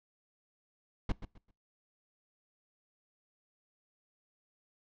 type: noise with echo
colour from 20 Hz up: brown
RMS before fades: -28 dBFS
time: 1.09-1.12 s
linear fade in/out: 5 ms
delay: 130 ms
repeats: 3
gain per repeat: -12 dB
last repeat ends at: 1.51 s
effects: noise-tail reverb RT60 0.3 s tail -23 dB re dry + low-pass 4000 Hz 12 dB/octave